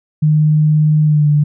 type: tone with pitch glide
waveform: sine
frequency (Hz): 152.9 to 148.03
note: D#3 to D3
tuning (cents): -30 to +14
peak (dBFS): -8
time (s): 0.22-1.44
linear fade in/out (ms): 10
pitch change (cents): -56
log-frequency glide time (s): 1.04-1.28
effects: none